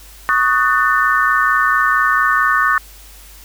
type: chord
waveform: sine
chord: D# half-diminished seventh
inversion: third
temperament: just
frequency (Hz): 1120.1 / 1244.5 / 1493.4 / 1792.1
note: C#6 / D#6 / F#6 / A6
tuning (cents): +18 / 0 / +16 / +31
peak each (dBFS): -17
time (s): 0.29-2.78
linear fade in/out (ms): 0
effects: added 50 Hz sine -40 dBFS peak until 3.44 s + white hiss -42 dBFS RMS until 3.44 s